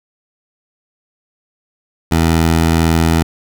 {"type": "tone", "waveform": "15% pulse", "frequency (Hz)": 82, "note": "E2", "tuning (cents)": -9, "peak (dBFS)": -4, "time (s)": [2.11, 3.23], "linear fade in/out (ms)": 10, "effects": []}